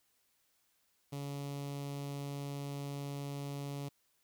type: tone with notch filter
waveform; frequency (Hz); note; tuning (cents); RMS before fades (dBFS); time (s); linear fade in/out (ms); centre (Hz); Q
sawtooth; 141.4; C#3; +35; -41; 1.12-3.89; 10; 1600; 1.2
effects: white hiss -75 dBFS RMS until 4.23 s